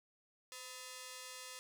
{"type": "ring-modulated tone", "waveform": "5% pulse", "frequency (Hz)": 761, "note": "F#5", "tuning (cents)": 48, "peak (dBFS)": -33, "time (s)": [0.52, 1.59], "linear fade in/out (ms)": 0, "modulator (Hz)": 246, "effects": []}